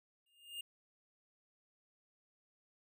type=tone with exponential growth; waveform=square; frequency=2824 Hz; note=F7; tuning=19 cents sharp; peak=-40 dBFS; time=0.26-0.61 s; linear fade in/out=5 ms; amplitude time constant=75 ms; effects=none